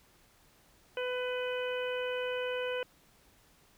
harmonic tone, 500 Hz, B4, 21 cents sharp, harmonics 1 / 2 / 3 / 4 / 5 / 6, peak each -33 / -44 / -41 / -49 / -43 / -44 dBFS, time 0.97-2.83 s, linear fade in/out 2 ms, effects pink hiss -64 dBFS RMS until 3.77 s

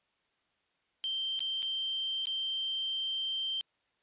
sine tone with dropouts, 3136 Hz, G7, in tune, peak -31 dBFS, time 1.04-3.61 s, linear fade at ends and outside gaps 0 ms, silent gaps 1.392-1.405 / 1.622-1.628 / 2.255-2.27 s, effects white hiss -75 dBFS RMS until 4.02 s + resampled to 8000 Hz

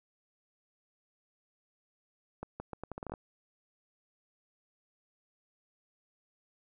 accelerating click train, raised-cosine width 1 ms, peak -25 dBFS, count 11, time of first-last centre 2.43-3.138 s, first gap 170 ms, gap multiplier 0.78, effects none

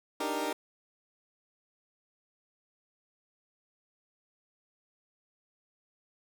20% pulse chord, Eb major seventh, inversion third, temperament equal, 293.7 / 311.1 / 392 / 466.2 Hz, D4 / Eb4 / G4 / Bb4, 0 / 0 / 0 / 0 cents, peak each -32 dBFS, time 0.2-0.53 s, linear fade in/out 5 ms, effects none

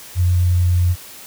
sine tone with pitch glide, 89.2 to 88.53 Hz, F2 to F2, +37 to +24 cents, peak -12 dBFS, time 0.15-0.96 s, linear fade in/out 50 ms, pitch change -13 cents, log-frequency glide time 0.29-0.84 s, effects white hiss -38 dBFS RMS until 1.26 s

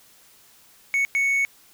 triangle tone bursts at uneven times, 2217 Hz, C#7, in tune, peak -17 dBFS, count 2, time 0.94-1.05 / 1.15-1.45 s, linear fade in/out 0 ms, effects white hiss -54 dBFS RMS until 1.73 s

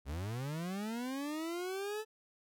40% pulse linear sweep, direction up, 62.7 to 440 Hz, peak -36 dBFS, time 0.05-2.05 s, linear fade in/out 50 ms, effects none

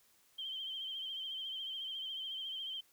sine tone with vibrato, 3136 Hz, G7, in tune, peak -39 dBFS, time 0.38-2.81 s, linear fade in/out 10 ms, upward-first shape sine, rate 14 Hz, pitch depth 49 cents each way, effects white hiss -69 dBFS RMS until 2.92 s

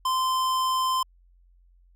sine tone with hard clipping, 1036 Hz, C6, 17 cents flat, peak -24 dBFS, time 0.05-1.03 s, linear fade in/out 5 ms, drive 18 dB, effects added 44 Hz sine -55 dBFS peak until 1.95 s

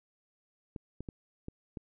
clicks, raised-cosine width 3 ms, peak -27 dBFS, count 5, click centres 0.762 / 1.006 / 1.088 / 1.484 / 1.772 s, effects none

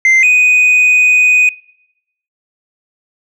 sine tone pair in turn, 2082 / 2491 Hz, C7 / D#7, -9 / +1 cents, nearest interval minor third, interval 310 cents, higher second, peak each -3 dBFS, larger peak neither, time 0.05-0.23 / 0.23-1.49 s, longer second, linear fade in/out 2 ms, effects noise-tail reverb RT60 0.8 s tail -23 dB re dry + tanh soft clip ceiling -5 dBFS

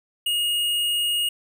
triangle tone with tanh clipping, 2865 Hz, F7, 44 cents sharp, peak -22 dBFS, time 0.26-1.29 s, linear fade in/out 5 ms, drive 18 dB, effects none

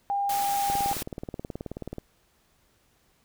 sine tone, 802 Hz, G5, 39 cents sharp, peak -24 dBFS, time 0.1-0.93 s, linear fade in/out 0 ms
white noise, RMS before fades -34 dBFS, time 0.29-1.03 s, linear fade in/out 5 ms
click train, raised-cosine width 2 ms, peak -21 dBFS, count 25, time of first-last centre 0.7-1.983 s, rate 18.7 Hz
effects pink hiss -66 dBFS RMS until 3.24 s

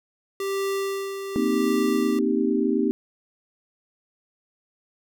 square tone with tremolo, 392 Hz, G4, in tune, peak -24 dBFS, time 0.4-2.19 s, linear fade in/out 2 ms, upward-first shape sine, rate 0.91 Hz, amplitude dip 55%
sine chord, C minor seventh, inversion third, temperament equal, 233.1 / 261.6 / 311.1 / 392 Hz, Bb3 / C4 / Eb4 / G4, 0 / 0 / 0 / 0 cents, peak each -25 dBFS, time 1.36-2.91 s, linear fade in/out 0 ms
effects none

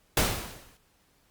pink noise with exponential decay, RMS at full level -21 dBFS, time 0.17-0.77 s, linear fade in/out 2 ms, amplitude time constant 130 ms, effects pink hiss -66 dBFS RMS until 1.3 s + Opus 48 kbps

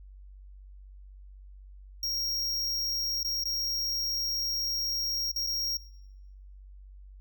square tone with dropouts, 5588 Hz, F8, in tune, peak -29 dBFS, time 2.03-5.77 s, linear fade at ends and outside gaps 2 ms, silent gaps 3.231-3.247 / 3.438-3.455 / 5.316-5.361 / 5.466-5.471 s, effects noise-tail reverb RT60 1.0 s tail -21 dB re dry + added 48 Hz sine -46 dBFS peak until 7.2 s

